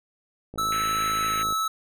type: click train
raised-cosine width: 2 ms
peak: -25 dBFS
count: 54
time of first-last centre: 0.54-1.525 s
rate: 53.8 Hz
type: tone with pitch glide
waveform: square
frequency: 1311 to 1302.7 Hz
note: E6 to E6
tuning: -10 to -21 cents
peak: -24 dBFS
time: 0.58-1.68 s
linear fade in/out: 5 ms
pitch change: -11 cents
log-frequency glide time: 1.16-1.38 s
type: band-pass noise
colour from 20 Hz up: pink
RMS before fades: -36 dBFS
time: 0.72-1.43 s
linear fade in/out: 2 ms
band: 1400 to 2800 Hz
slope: 48 dB/octave
effects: none